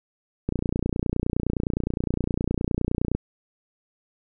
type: click train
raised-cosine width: 3 ms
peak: -11 dBFS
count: 80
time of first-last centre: 0.49-3.15 s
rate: 29.7 Hz
effects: none